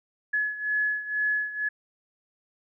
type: beating tone pair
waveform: sine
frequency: 1700 / 1702.1 Hz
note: G#6 / G#6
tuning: +40 / +42 cents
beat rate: 2.1 Hz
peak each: -26 / -30 dBFS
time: 0.33-1.69 s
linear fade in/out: 10 ms
effects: none